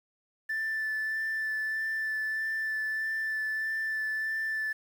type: tone with vibrato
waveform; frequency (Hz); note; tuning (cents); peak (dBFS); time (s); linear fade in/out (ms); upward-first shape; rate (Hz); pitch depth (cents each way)
sine; 1760; A6; 0; -27; 0.49-4.73; 10; sine; 1.6; 12
effects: tanh soft clip ceiling -27 dBFS + 9-bit